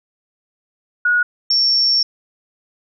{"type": "tone pair in turn", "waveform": "sine", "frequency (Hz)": [1453, 5464], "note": ["F#6", "F8"], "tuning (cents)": [-32, -39], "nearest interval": "octave + major seventh", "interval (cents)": 2293, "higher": "second", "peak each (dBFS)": [-12, -12], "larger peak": "neither", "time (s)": [[1.05, 1.23], [1.5, 2.03]], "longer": "second", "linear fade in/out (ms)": 5, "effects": []}